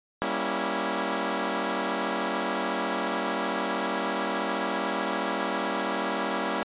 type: chord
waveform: 10% pulse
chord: G diminished seventh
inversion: none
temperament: equal with one note detuned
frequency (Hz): 196 / 236.5 / 277.2 / 329.6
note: G3 / Bb3 / Db4 / Fb4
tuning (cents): 0 / +25 / 0 / 0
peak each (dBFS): -24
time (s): 0.22-6.63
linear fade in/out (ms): 0
effects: resampled to 8000 Hz